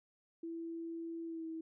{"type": "tone with pitch glide", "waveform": "sine", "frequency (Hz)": [331.8, 323.5], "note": ["E4", "E4"], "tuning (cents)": [11, -32], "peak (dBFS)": -40, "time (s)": [0.43, 1.61], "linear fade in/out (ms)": 5, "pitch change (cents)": -43, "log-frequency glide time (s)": [1.25, 1.46], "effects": []}